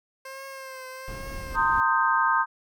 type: tone with vibrato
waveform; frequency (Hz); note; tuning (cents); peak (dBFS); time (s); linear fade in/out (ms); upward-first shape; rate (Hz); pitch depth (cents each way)
15% pulse; 529; C5; +19; -31; 0.25-1.56; 5; triangle; 1.2; 45
type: noise with tremolo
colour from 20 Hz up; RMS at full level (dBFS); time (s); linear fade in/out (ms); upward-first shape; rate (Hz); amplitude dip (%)
brown; -36; 1.08-1.8; 0; sine; 4.6; 30
type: chord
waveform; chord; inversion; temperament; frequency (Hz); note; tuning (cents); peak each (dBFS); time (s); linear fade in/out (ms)
sine; C minor seventh; third; equal with one note detuned; 915.3 / 1046.5 / 1244.5 / 1568; Bb5 / C6 / Eb6 / G6; -32 / 0 / 0 / 0; -25; 1.54-2.46; 50
effects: none